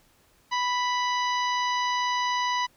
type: harmonic tone with a mistuned harmonic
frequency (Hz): 987.8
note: B5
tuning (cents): 0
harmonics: 1 / 2 / 3 / 4 / 5 / 6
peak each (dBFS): -25 / -31 / -35 / -37 / -39 / -41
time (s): 0.51-2.67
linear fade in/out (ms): 20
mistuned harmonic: 6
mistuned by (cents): +24
effects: pink hiss -62 dBFS RMS until 2.76 s